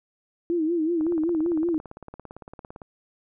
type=tone with vibrato; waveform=sine; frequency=328.6 Hz; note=E4; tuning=5 cents flat; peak=-21 dBFS; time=0.5-1.78 s; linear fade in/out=0 ms; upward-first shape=sine; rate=5.3 Hz; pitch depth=110 cents each way
type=click train; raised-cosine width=1 ms; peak=-26 dBFS; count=33; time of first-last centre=1.01-2.818 s; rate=17.7 Hz
effects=none